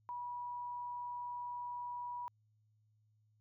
sine tone, 972 Hz, B5, 28 cents flat, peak -40 dBFS, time 0.09-2.28 s, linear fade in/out 0 ms, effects added 107 Hz sine -70 dBFS peak until 3.4 s

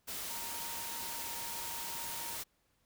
sine tone in noise, 929 Hz, A#5, 6 cents flat, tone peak -47 dBFS, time 0.29-2.37 s, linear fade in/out 20 ms, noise white, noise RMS -41 dBFS, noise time 0.07-2.44 s, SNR -9 dB, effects pink hiss -75 dBFS RMS until 2.85 s

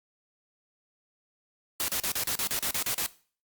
white noise bursts, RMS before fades -29 dBFS, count 11, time 1.8-3.062 s, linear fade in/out 0 ms, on 82 ms, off 36 ms, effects noise-tail reverb RT60 0.4 s tail -18 dB re dry + Opus 48 kbps

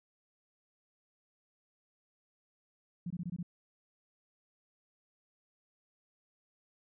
sine tone bursts, 174.61 Hz, F3, in tune, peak -35 dBFS, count 6, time 3.06-3.429 s, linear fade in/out 5 ms, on 44 ms, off 21 ms, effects none

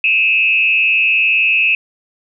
sine tone with frequency modulation, 2589 Hz, E7, 32 cents flat, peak -10 dBFS, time 0.04-1.75 s, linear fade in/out 2 ms, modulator 173 Hz, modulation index 0.64, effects none

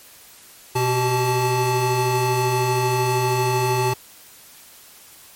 square tone cluster, 123.7 / 383.9 / 873 Hz, B2 / G4 / A5, +3 / -36 / -14 cents, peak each -23 dBFS, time 0.75-3.94 s, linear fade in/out 10 ms, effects white hiss -46 dBFS RMS until 5.35 s + MP3 64 kbps

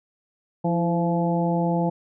harmonic tone with a mistuned harmonic, 171.4 Hz, F3, 32 cents flat, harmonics 1 / 2 / 3 / 4 / 5, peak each -22 / -28 / -28 / -29 / -29 dBFS, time 0.64-1.9 s, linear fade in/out 10 ms, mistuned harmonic 2, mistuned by -51 cents, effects none

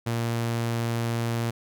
sawtooth tone, 116.54 Hz, A#2, in tune, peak -21 dBFS, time 0.06-1.51 s, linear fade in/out 10 ms, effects none

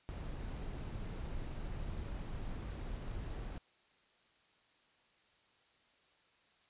brown noise, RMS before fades -42 dBFS, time 0.09-3.58 s, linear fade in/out 0 ms, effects white hiss -70 dBFS RMS until 6.69 s + resampled to 8000 Hz

